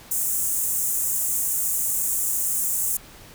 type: high-pass noise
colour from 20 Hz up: pink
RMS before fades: -24 dBFS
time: 0.11-2.97 s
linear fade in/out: 5 ms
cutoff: 7000 Hz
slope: 48 dB/octave
effects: pink hiss -46 dBFS RMS until 3.34 s